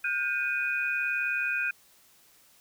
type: tone cluster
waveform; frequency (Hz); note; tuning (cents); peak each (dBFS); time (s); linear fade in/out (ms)
sine; 1436 / 1575 / 2480; F6 / G6 / D#7; +48 / +8 / -6; -33 / -31 / -29; 0.04-1.71; 5
effects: white hiss -60 dBFS RMS until 2.6 s